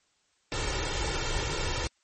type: noise with comb filter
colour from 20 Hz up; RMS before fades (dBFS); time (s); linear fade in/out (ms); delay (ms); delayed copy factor
pink; -30; 0.52-1.87; 0; 2.2; +0.65
effects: white hiss -70 dBFS RMS until 2.03 s + MP3 32 kbps